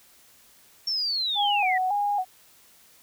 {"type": "linear sweep", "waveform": "sine", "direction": "down", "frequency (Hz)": [5480, 1864.7], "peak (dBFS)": -24, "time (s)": [0.87, 1.78], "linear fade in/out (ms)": 5}
{"type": "tone with vibrato", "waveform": "sine", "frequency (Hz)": 780, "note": "G5", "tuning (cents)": -9, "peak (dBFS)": -22, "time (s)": [1.35, 2.25], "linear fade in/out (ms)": 50, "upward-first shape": "square", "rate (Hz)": 1.8, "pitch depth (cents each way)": 83}
{"effects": ["white hiss -56 dBFS RMS until 3.02 s"]}